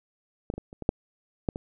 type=clicks; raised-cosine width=2 ms; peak=-16 / -22 / -22 / -30 / -22 / -7 / -12 / -20 dBFS; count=8; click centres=0.501 / 0.539 / 0.58 / 0.729 / 0.823 / 0.891 / 1.488 / 1.559 s; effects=none